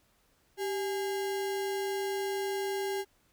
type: tone with sample-and-hold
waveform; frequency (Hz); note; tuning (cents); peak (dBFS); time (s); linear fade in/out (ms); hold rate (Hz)
sine; 390.7; G4; -6; -30; 0.57-3.05; 50; 1225
effects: pink hiss -69 dBFS RMS until 3.32 s